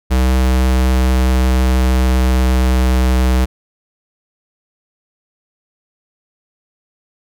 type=tone with pitch glide; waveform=square; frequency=64.1 to 63.51 Hz; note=C2 to B1; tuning=-35 to +49 cents; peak=-11 dBFS; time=0.1-3.46 s; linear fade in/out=20 ms; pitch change=-16 cents; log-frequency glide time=0.26-3.13 s; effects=none